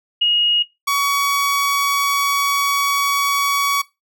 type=tone pair in turn; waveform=sine / sawtooth; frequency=2876 / 1127.6 Hz; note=F#7 / C#6; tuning=-50 / +29 cents; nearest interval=octave + major third; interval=1621 cents; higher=first; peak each=-12 dBFS; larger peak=neither; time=0.21-0.63 / 0.87-3.82 s; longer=second; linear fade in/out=10 ms; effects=noise-tail reverb RT60 0.2 s tail -18 dB re dry